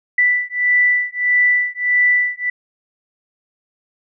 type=beating tone pair; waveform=sine; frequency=1975.5 / 1977.1 Hz; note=B6 / B6; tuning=0 / +1 cents; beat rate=1.6 Hz; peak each=-16 dBFS; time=0.18-2.5 s; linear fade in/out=5 ms; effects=none